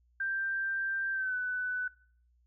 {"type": "tone with pitch glide", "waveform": "sine", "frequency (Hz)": [1576, 1497], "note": ["G6", "F#6"], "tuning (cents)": [9, 20], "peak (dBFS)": -30, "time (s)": [0.2, 1.88], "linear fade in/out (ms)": 5, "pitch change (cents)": -89, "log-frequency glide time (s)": [1.12, 1.36], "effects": ["noise-tail reverb RT60 0.5 s tail -21 dB re dry", "added 60 Hz sine -65 dBFS peak until 2.46 s"]}